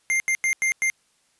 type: tone bursts at uneven times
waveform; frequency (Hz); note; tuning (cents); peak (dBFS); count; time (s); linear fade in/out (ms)
square; 2104; C7; +9; -20; 5; 0.1-0.2 / 0.28-0.35 / 0.44-0.53 / 0.62-0.72 / 0.82-0.9; 0
effects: white hiss -65 dBFS RMS until 1.39 s + resampled to 24000 Hz